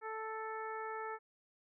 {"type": "harmonic tone", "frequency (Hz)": 440, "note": "A4", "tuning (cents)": 0, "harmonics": [1, 2, 3, 4, 5], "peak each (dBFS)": [-44, -44, -45, -49, -54], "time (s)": [0.01, 1.19], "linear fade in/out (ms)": 50, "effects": []}